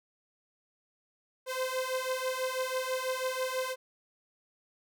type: beating tone pair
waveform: sawtooth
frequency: 513 / 519.1 Hz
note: C5 / C5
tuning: -34 / -14 cents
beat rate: 6.1 Hz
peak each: -30 dBFS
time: 1.46-3.76 s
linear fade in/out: 50 ms
effects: none